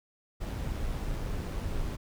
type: noise with amplitude modulation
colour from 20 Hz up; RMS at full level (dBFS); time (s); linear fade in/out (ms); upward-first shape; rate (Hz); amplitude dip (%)
brown; -32; 0.4-1.97; 20; sine; 107; 25
effects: none